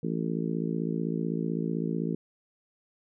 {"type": "harmonic tone", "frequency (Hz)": 55.8, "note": "A1", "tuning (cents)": 25, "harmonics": [3, 4, 5, 6, 7, 8], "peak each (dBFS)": [-31, -33, -35, -37, -38, -39], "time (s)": [0.03, 2.15], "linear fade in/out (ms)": 5, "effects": []}